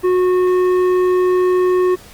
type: tone with tanh clipping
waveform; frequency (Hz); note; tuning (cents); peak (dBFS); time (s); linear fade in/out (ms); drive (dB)
sine; 365; F#4; -24; -13; 0.03-1.96; 20; 10
effects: pink hiss -41 dBFS RMS until 2.13 s + Opus 32 kbps